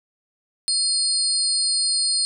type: tone cluster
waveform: sine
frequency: 4279 / 4932 / 8640 Hz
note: C8 / D#8 / C#9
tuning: +38 / -16 / -45 cents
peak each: -21 / -27 / -23 dBFS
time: 0.68-2.25 s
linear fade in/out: 0 ms
effects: none